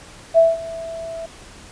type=tone with ADSR envelope; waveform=sine; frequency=659.3 Hz; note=E5; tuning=in tune; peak=-7 dBFS; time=0.34-1.26 s; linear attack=38 ms; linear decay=190 ms; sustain=-20 dB; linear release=5 ms; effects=pink hiss -42 dBFS RMS until 1.71 s + resampled to 22050 Hz